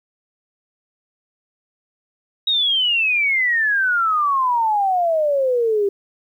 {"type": "exponential sweep", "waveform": "sine", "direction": "down", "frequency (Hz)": [3816, 392], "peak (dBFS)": -15, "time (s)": [2.47, 5.89], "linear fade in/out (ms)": 5, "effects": ["9-bit"]}